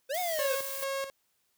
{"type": "linear two-way sweep", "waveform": "square", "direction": "up then down", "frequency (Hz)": [493.9, 740, 493.9], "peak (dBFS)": -31, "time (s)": [0.09, 0.56], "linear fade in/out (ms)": 20, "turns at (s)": 0.19}
{"type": "noise", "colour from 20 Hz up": "blue", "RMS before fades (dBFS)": -38, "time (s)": [0.14, 0.84], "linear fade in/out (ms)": 2}
{"type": "tone with tremolo", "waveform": "sawtooth", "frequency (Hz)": 545, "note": "C#5", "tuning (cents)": -29, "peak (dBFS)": -27, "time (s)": [0.39, 1.1], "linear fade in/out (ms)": 0, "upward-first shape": "square", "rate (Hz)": 2.3, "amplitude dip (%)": 65}
{"effects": ["white hiss -74 dBFS RMS until 1.57 s"]}